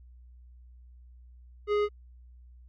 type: tone with tanh clipping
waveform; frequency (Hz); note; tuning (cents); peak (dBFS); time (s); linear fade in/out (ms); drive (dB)
sine; 415.3; G#4; 0; -25; 1.67-1.89; 50; 14
effects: added 61 Hz sine -49 dBFS peak until 2.68 s + MP3 64 kbps